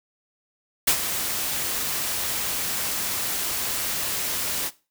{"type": "noise with ADSR envelope", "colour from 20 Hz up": "white", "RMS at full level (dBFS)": -17, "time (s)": [0.87, 4.71], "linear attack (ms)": 9, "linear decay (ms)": 78, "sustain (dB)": -10, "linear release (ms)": 44, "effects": ["noise-tail reverb RT60 0.3 s tail -18 dB re dry"]}